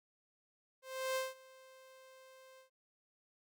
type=tone with ADSR envelope; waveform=sawtooth; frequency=523.3 Hz; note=C5; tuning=in tune; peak=-29 dBFS; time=0.82-2.7 s; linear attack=340 ms; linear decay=180 ms; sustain=-24 dB; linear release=110 ms; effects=MP3 96 kbps